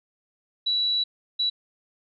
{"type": "tone bursts at uneven times", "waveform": "sine", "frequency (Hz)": 3929, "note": "B7", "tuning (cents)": -10, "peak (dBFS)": -21, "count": 2, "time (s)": [[0.66, 1.04], [1.39, 1.5]], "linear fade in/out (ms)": 10, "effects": []}